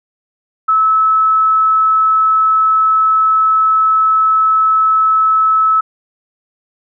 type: tone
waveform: sine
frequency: 1300 Hz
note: E6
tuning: 24 cents flat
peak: -8 dBFS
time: 0.68-5.81 s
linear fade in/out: 10 ms
effects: none